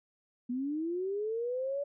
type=linear sweep; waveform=sine; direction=up; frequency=238.5 to 576 Hz; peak=-31 dBFS; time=0.49-1.84 s; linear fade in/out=10 ms; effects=none